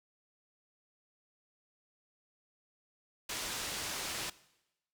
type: low-pass noise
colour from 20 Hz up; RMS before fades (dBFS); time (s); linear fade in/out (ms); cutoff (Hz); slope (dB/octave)
white; -39; 3.29-4.3; 5; 7100; 12
effects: noise-tail reverb RT60 0.9 s tail -19 dB re dry